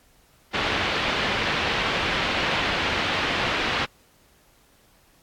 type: low-pass noise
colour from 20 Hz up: white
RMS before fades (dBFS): -25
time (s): 0.53-3.86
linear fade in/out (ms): 20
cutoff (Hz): 3300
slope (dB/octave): 24
effects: pink hiss -59 dBFS RMS until 5.22 s + AAC 64 kbps